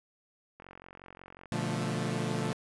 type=click train; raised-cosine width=0.5 ms; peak=-33 dBFS; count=40; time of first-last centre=0.6-1.457 s; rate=45.5 Hz
type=chord; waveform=sawtooth; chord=B half-diminished seventh; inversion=none; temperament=equal with one note detuned; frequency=120.44 / 146.83 / 174.61 / 220 Hz; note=B2 / D3 / F3 / A3; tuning=-43 / 0 / 0 / 0 cents; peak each=-32 dBFS; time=1.52-2.53 s; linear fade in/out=0 ms
effects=resampled to 24000 Hz